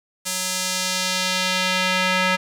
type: tone with band-pass filter sweep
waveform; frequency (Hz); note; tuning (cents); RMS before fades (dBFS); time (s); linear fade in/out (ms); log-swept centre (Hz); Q
square; 185; F#3; 0; -22; 0.25-2.37; 20; 8200 to 2100; 1
effects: none